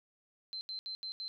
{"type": "tone bursts at uneven times", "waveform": "sine", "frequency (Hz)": 4100, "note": "C8", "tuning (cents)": -36, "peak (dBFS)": -38, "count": 5, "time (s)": [[0.53, 0.61], [0.69, 0.79], [0.86, 0.95], [1.03, 1.12], [1.2, 1.28]], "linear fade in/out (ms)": 0, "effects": []}